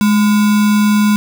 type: tone with sample-and-hold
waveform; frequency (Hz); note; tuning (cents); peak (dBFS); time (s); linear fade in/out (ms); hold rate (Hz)
sine; 209.6; G#3; +16; -8; 0.01-1.16; 0; 1225
effects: none